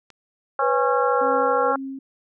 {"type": "click", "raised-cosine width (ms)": 0.2, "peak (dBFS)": -29, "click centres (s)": 0.103}
{"type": "harmonic tone", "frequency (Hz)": 273.5, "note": "C#4", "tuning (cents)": -23, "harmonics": [2, 3, 4, 5, 6], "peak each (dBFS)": [-26, -24, -25, -24, -37], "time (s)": [0.59, 1.76], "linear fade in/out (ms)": 2}
{"type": "tone", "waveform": "sine", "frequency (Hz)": 493.9, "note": "B4", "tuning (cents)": 0, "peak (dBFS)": -21, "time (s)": [0.61, 1.73], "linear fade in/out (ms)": 20}
{"type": "tone with tremolo", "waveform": "sine", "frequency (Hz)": 269.1, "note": "C4", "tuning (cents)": 49, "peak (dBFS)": -28, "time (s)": [1.21, 1.99], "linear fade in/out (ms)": 5, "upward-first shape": "sine", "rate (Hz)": 2, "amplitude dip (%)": 60}
{"effects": []}